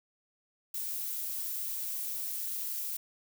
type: noise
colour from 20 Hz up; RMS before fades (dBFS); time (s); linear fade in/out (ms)
violet; -36; 0.74-2.97; 5
effects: none